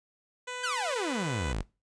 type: tone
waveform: 10% pulse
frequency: 497.7 Hz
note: B4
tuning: 13 cents sharp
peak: -27 dBFS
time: 0.47-1.53 s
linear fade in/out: 10 ms
type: exponential sweep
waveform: sawtooth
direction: down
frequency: 1609 to 41.49 Hz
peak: -26 dBFS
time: 0.63-1.63 s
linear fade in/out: 10 ms
effects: noise-tail reverb RT60 0.3 s tail -23 dB re dry + resampled to 22050 Hz